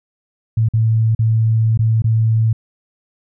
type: tone with dropouts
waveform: sine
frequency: 111.8 Hz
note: A2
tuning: 28 cents sharp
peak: -11 dBFS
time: 0.57-2.53 s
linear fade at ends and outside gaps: 5 ms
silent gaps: 0.687-0.736 / 1.15-1.191 / 1.775-1.791 / 2.021-2.042 s
effects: none